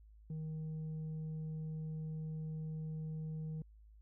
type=tone with tanh clipping; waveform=sine; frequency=157 Hz; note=D#3; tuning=16 cents sharp; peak=-40 dBFS; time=0.3-3.62 s; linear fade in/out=2 ms; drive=3 dB; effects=added 53 Hz sine -57 dBFS peak until 4.01 s